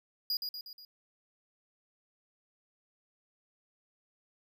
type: tone with echo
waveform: square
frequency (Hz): 4880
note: D#8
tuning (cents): -34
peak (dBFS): -30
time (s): 0.3-0.37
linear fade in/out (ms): 2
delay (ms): 120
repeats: 4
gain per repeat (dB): -5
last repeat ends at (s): 0.85
effects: none